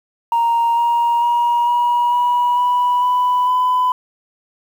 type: tone with pitch steps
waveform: sine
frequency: 932.3 / 942 / 951.9 / 961.8 / 971.9 / 982 / 992.3 / 1002.7 Hz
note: A#5 / A#5 / A#5 / B5 / B5 / B5 / B5 / B5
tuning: 0 / +18 / +36 / -46 / -28 / -10 / +8 / +26 cents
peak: -11 dBFS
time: 0.32-3.92 s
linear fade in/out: 2 ms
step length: 450 ms
effects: tanh soft clip ceiling -10 dBFS + 7-bit